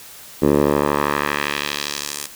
10% pulse tone with band-pass filter sweep, 72.5 Hz, D2, 22 cents flat, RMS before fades -20 dBFS, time 0.42-2.27 s, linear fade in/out 5 ms, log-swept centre 360 to 9500 Hz, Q 1.1, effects white hiss -40 dBFS RMS until 2.35 s

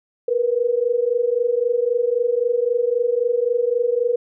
sine tone pair together, 467.5 / 491.3 Hz, A#4 / B4, +5 / -9 cents, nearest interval minor second, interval 86 cents, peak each -20 / -19 dBFS, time 0.28-4.16 s, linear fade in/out 5 ms, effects none

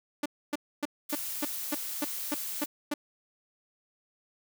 sawtooth tone bursts, 293.7 Hz, D4, in tune, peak -24 dBFS, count 10, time 0.23-2.94 s, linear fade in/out 5 ms, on 28 ms, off 270 ms
blue noise, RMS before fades -36 dBFS, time 1.09-2.66 s, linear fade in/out 10 ms
effects none

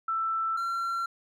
sine / triangle tone pair in turn, 1329 / 1363.2 Hz, E6 / F6, +14 / -42 cents, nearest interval unison, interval 44 cents, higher second, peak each -26 dBFS, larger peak neither, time 0.08-0.57 / 0.57-1.06 s, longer neither, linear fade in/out 5 ms, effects none

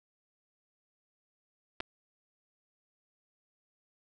clicks, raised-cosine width 0.3 ms, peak -20 dBFS, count 2, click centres 1.803 / 1.806 s, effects none

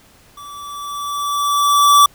square tone with level ramp, 1156 Hz, D6, 28 cents flat, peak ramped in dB -34 to -6 dBFS, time 0.37-2.06 s, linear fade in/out 5 ms, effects pink hiss -49 dBFS RMS until 2.14 s

